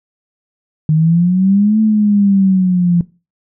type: exponential two-way sweep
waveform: sine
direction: up then down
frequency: 152.6 to 219.5 to 171.2 Hz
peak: -8 dBFS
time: 0.89-3.01 s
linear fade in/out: 2 ms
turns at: 1.8 s
effects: noise-tail reverb RT60 0.3 s tail -20 dB re dry